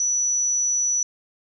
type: tone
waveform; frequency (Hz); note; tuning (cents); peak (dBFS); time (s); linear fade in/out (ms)
sine; 5920; F#8; 0; -19; 0-1.03; 2
effects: none